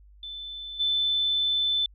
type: tone with level steps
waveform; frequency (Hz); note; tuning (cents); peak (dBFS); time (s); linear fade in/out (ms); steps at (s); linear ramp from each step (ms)
sine; 3521; A7; 0; -35 / -22; 0.23-1.86; 2; 0.79; 20
effects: added 50 Hz sine -50 dBFS peak until 1.94 s